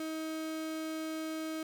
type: tone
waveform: 35% pulse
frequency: 316.8 Hz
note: D#4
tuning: 31 cents sharp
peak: -34 dBFS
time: 0-1.63 s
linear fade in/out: 2 ms
effects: none